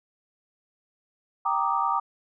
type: chord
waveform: sine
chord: Eb major seventh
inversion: first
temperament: equal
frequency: 784 / 932.3 / 1174.7 / 1244.5 Hz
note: G5 / Bb5 / D6 / Eb6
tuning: 0 / 0 / 0 / 0 cents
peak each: -29 / -27 / -26 / -30 dBFS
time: 1.45-2 s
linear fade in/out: 10 ms
effects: none